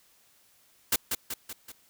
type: noise with echo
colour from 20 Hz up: white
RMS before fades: -24 dBFS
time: 0.92-0.96 s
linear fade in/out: 5 ms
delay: 190 ms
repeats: 4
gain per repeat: -5 dB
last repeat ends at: 1.72 s
effects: white hiss -63 dBFS RMS until 1.89 s